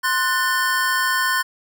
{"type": "chord", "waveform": "square", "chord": "F# diminished", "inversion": "second", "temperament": "equal with one note detuned", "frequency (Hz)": [1046.5, 1480, 1786.6], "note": ["C6", "F#6", "A6"], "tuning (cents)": [0, 0, 26], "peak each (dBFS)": -23, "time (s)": [0.03, 1.43], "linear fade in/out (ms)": 20, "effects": []}